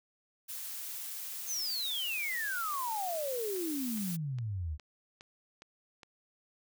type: noise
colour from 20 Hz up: blue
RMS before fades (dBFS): -41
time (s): 0.48-4.17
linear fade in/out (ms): 20
type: exponential sweep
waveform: sine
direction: down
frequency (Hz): 6560 to 71.2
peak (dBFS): -33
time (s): 1.46-4.78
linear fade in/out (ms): 50
type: click train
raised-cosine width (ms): 0.2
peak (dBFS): -33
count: 9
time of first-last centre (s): 2.74-6.032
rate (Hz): 2.43
effects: none